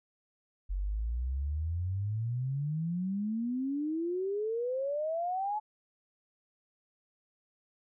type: exponential sweep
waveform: sine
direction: up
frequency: 45 to 864 Hz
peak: -30 dBFS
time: 0.69-5.6 s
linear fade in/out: 20 ms
effects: none